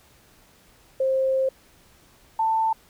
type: tone pair in turn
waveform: sine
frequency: 529 / 889.7 Hz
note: C5 / A5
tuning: +19 / +19 cents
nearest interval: major sixth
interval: 900 cents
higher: second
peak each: -19 dBFS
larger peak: neither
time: 1-1.49 / 2.39-2.73 s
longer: first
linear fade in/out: 5 ms
effects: pink hiss -56 dBFS RMS until 2.89 s